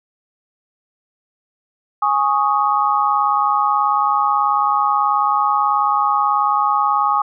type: chord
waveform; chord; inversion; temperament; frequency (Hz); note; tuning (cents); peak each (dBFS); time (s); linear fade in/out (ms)
sine; Ab suspended fourth; none; just; 830.6 / 1107.5 / 1245.9; Ab5 / Db6 / Eb6; 0 / -2 / +2; -18; 2.02-7.22; 5
effects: none